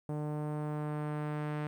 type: tone with low-pass filter sweep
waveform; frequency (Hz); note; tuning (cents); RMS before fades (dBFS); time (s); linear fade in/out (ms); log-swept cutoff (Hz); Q
sawtooth; 150; D3; +37; -36; 0.09-1.67; 0; 720 to 2100; 0.97
effects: 11-bit